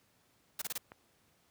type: noise bursts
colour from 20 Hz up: white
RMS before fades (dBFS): -37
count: 4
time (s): 0.59-0.78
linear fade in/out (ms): 5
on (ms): 28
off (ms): 26
type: click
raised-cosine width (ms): 0.5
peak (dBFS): -33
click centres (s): 0.919
effects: pink hiss -70 dBFS RMS until 1.5 s + high-pass 80 Hz 12 dB/octave